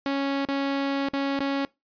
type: tone with dropouts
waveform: sawtooth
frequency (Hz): 276.7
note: C#4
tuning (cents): -3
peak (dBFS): -20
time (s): 0.06-1.65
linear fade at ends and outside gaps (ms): 1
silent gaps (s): 0.452-0.486 / 1.087-1.135 / 1.392-1.404
effects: noise-tail reverb RT60 0.2 s tail -22 dB re dry + resampled to 11025 Hz